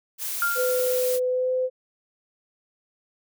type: noise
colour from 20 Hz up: blue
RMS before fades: -30 dBFS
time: 0.18-1.2 s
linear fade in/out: 50 ms
type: tone with exponential decay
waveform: sine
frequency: 1396.9 Hz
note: F6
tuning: in tune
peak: -19 dBFS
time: 0.42-1.16 s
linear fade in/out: 1 ms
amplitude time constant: 160 ms
type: tone with pitch glide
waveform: sine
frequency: 504 to 511.3 Hz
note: B4 to C5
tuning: +35 to -40 cents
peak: -21 dBFS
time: 0.55-1.7 s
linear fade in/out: 50 ms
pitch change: +25 cents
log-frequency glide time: 1.28-1.52 s
effects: none